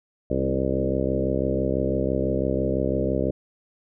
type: harmonic tone with a mistuned harmonic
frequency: 66 Hz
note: C2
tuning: 16 cents sharp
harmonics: 1 / 2 / 3 / 4 / 5 / 6 / 7 / 8 / 9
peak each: -30 / -30 / -30 / -30 / -30 / -30 / -30 / -30 / -30 dBFS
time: 0.3-3.31 s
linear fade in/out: 5 ms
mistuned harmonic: 4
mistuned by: +18 cents
effects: none